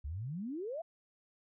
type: exponential sweep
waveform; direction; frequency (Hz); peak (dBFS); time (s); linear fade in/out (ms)
sine; up; 65.1 to 698.5; -37; 0.04-0.82; 10
effects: none